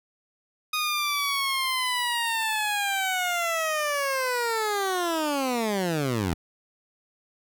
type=linear sweep; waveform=15% pulse; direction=down; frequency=1244.5 to 77.4 Hz; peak=-18 dBFS; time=0.73-6.34 s; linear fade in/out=5 ms; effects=none